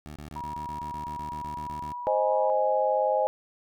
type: tone bursts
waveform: 15% pulse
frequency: 75.4 Hz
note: D2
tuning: 46 cents sharp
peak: -33 dBFS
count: 15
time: 0.06-1.924 s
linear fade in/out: 0 ms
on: 100 ms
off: 26 ms
type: tone with pitch glide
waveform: sine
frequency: 959 to 973.5 Hz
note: A#5 to B5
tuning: +49 to -25 cents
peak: -33 dBFS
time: 0.36-2.5 s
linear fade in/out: 0 ms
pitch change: +26 cents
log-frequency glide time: 1.13-1.97 s
type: chord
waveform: sine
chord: Ab major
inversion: first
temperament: equal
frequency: 523.3 / 622.3 / 830.6 Hz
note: C5 / Eb5 / Ab5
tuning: 0 / 0 / 0 cents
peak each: -26 dBFS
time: 2.07-3.27 s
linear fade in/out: 0 ms
effects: none